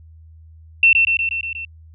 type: tone with echo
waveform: sine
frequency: 2699 Hz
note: E7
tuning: 40 cents sharp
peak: -8 dBFS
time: 0.83-0.93 s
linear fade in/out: 2 ms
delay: 120 ms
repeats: 6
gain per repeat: -3 dB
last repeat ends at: 1.65 s
effects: added 80 Hz sine -41 dBFS peak until 1.94 s